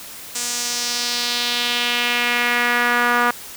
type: tone with band-pass filter sweep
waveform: sawtooth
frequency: 241.4 Hz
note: B3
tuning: 39 cents flat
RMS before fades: -20 dBFS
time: 0.35-3.31 s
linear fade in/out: 5 ms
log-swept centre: 7500 to 1300 Hz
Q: 2.1
effects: white hiss -36 dBFS RMS until 3.56 s